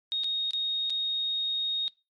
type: tone with dropouts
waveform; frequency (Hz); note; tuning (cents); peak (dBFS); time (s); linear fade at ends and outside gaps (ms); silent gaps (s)
sine; 3729; A#7; 0; -26; 0.12-1.88; 0; 0.236-0.243 / 0.508-0.534 / 0.898-0.903
effects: noise-tail reverb RT60 0.3 s tail -25 dB re dry + MP3 48 kbps